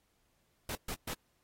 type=noise bursts; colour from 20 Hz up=pink; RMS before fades=-39 dBFS; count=3; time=0.69-1.136 s; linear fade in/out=2 ms; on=62 ms; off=130 ms; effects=pink hiss -75 dBFS RMS until 1.43 s + AAC 48 kbps